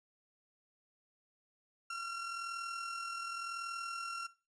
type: tone with amplitude modulation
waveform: 35% pulse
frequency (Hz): 1368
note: F6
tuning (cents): -36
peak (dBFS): -35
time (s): 1.9-4.27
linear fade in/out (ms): 5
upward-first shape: sine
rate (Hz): 40.9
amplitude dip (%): 40
effects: noise-tail reverb RT60 0.3 s tail -17 dB re dry + resampled to 22050 Hz